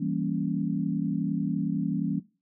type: chord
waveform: sine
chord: E diminished seventh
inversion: none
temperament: equal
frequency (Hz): 164.81 / 196 / 233.1 / 277.2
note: E3 / G3 / Bb3 / Db4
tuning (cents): 0 / 0 / 0 / 0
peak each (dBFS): -31 / -31 / -32 / -31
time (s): 0-2.2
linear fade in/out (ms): 10
effects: noise-tail reverb RT60 0.3 s tail -18 dB re dry